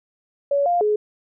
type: tone with pitch steps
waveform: sine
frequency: 565 / 700 / 421.6 Hz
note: C#5 / F5 / G#4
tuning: +33 / +4 / +26 cents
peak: -16 dBFS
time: 0.51-0.96 s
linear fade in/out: 5 ms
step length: 150 ms
effects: none